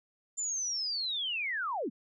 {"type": "linear sweep", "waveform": "sine", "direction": "down", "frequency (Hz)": [7240, 176.5], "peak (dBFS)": -31, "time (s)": [0.37, 1.9], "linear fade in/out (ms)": 20, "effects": []}